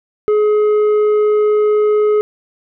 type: tone with tanh clipping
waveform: sine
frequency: 422.1 Hz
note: G#4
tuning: 28 cents sharp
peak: -11 dBFS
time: 0.28-2.21 s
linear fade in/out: 0 ms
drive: 6 dB
effects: none